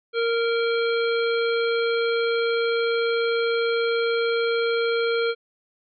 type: harmonic tone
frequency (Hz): 463.4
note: A#4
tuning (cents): -10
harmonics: 1 / 3 / 5 / 7 / 9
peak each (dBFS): -21 / -28 / -32 / -34 / -36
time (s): 0.13-5.35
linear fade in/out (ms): 50
effects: none